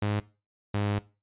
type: tone pair in turn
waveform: sawtooth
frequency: 103.83 / 102.58 Hz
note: G#2 / G#2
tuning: 0 / -21 cents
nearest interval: unison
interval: 21 cents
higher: first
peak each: -22 dBFS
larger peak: neither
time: 0.02-0.2 / 0.74-0.99 s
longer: second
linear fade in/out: 5 ms
effects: noise-tail reverb RT60 0.3 s tail -19 dB re dry + resampled to 8000 Hz